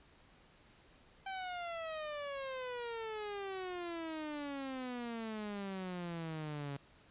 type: exponential sweep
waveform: sawtooth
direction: down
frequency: 780 to 138.59 Hz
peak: -36 dBFS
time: 1.26-6.77 s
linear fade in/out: 5 ms
effects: pink hiss -64 dBFS RMS until 7.1 s + resampled to 8000 Hz